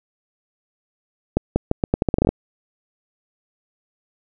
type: accelerating click train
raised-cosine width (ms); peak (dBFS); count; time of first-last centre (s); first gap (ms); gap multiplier
2; -3; 13; 1.37-2.29; 190; 0.81
effects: none